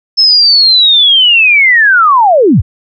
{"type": "linear sweep", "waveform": "sine", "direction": "down", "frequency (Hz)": [5274, 52.7], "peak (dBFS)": -3, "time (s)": [0.17, 2.62], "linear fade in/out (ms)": 20, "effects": []}